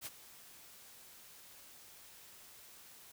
white noise with ADSR envelope, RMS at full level -42 dBFS, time 0.01-3.12 s, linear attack 49 ms, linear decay 32 ms, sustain -15 dB, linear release 8 ms, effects none

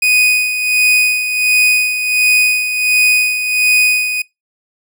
40% pulse tone with tremolo, 2489 Hz, D#7, in tune, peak -7 dBFS, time 0.02-4.22 s, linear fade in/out 5 ms, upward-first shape sine, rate 1.4 Hz, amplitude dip 60%, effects noise-tail reverb RT60 0.2 s tail -24 dB re dry

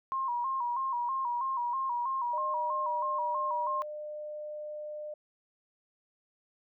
sine tone with vibrato, 1011 Hz, B5, 40 cents sharp, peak -29 dBFS, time 0.12-3.82 s, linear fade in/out 0 ms, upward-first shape square, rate 3.1 Hz, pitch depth 90 cents each way
sine tone with pitch glide, 610 to 601.9 Hz, D#5 to D5, -34 to +42 cents, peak -37 dBFS, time 2.33-5.14 s, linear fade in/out 5 ms, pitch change -24 cents, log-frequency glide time 2.61-3.1 s
effects none

